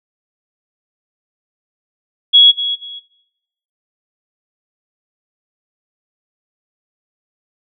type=tone with echo; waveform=sine; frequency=3340 Hz; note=G#7; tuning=9 cents sharp; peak=-4 dBFS; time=2.33-2.52 s; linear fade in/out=20 ms; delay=240 ms; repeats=2; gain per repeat=-12 dB; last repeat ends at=3 s; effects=noise-tail reverb RT60 0.9 s tail -19 dB re dry